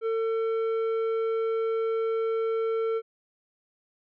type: tone with tanh clipping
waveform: sine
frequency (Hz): 450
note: A4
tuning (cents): +39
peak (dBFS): -26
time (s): 0.01-3.02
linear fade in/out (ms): 50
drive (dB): 9
effects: none